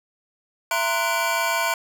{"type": "tone cluster", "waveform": "square", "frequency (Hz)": [670, 932, 1038, 1475, 2328], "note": ["E5", "A#5", "C6", "F#6", "D7"], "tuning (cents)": [28, -1, -14, -6, -16], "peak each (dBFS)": -28, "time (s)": [0.71, 1.74], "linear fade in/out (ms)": 2, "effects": []}